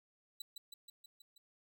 sawtooth tone with echo, 3951 Hz, B7, in tune, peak -39 dBFS, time 0.4-0.42 s, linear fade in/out 5 ms, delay 160 ms, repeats 6, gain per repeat -3 dB, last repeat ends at 1.38 s, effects none

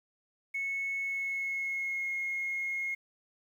sine tone with pitch glide, 2200 to 2155 Hz, C#7 to C#7, -14 to -49 cents, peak -30 dBFS, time 0.54-2.95 s, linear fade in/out 10 ms, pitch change -35 cents, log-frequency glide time 1.02-2.11 s, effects tanh soft clip ceiling -27 dBFS + 10-bit

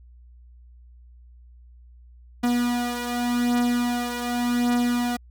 45% pulse beating tone pair, 242 / 242.87 Hz, B3 / B3, -35 / -29 cents, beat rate 0.87 Hz, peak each -23 / -27 dBFS, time 2.43-5.17 s, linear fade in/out 10 ms, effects added 60 Hz sine -46 dBFS peak until 5.3 s

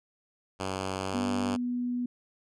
5% pulse tone with pitch glide, 95 to 96.88 Hz, F#2 to G2, +46 to -20 cents, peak -20 dBFS, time 0.59-1.57 s, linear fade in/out 20 ms, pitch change +34 cents, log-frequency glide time 1.05-1.24 s
sine tone, 245.1 Hz, B3, 13 cents flat, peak -28 dBFS, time 1.14-2.06 s, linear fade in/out 5 ms
effects resampled to 22050 Hz

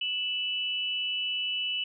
sine tone pair together, 2637 / 2960 Hz, E7 / F#7, 0 / 0 cents, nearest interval major second, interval 200 cents, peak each -34 / -29 dBFS, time 0.01-1.84 s, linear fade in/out 5 ms, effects none

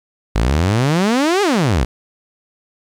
sawtooth exponential two-way sweep, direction up then down, 50 to 424.4 to 54.2 Hz, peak -9 dBFS, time 0.35-1.85 s, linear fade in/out 10 ms, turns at 1.42 s, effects low-pass 8000 Hz 12 dB/octave + 8-bit

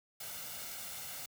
white noise with comb filter, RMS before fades -44 dBFS, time 0.2-1.26 s, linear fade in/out 5 ms, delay 1.4 ms, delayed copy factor +0.55, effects high-pass 60 Hz 12 dB/octave

